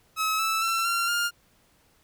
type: tone with pitch steps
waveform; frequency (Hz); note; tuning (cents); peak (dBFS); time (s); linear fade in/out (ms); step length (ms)
sawtooth; 1286 / 1315.3 / 1345.3 / 1375.9 / 1407.3; E6 / E6 / E6 / F6 / F6; -43 / -4 / +35 / -26 / +13; -20; 0.16-1.31; 50; 230
effects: pink hiss -63 dBFS RMS until 2.03 s